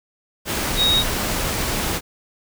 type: tone in noise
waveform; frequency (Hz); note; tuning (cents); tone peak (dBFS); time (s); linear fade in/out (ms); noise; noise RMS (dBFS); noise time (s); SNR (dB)
sine; 3773; A#7; +20; -15; 0.76-1.04; 50; pink; -23; 0.45-2.01; +5
effects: none